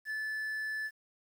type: tone with quantisation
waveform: triangle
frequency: 1740 Hz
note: A6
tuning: 20 cents flat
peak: -32 dBFS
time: 0.05-0.91 s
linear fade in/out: 50 ms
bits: 10
effects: none